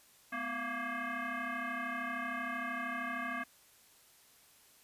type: tone with frequency modulation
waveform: sine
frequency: 250 Hz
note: B3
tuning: 21 cents sharp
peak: -35 dBFS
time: 0.32-3.44 s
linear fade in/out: 10 ms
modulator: 467 Hz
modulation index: 4.2
effects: white hiss -63 dBFS RMS until 4.83 s + resampled to 32000 Hz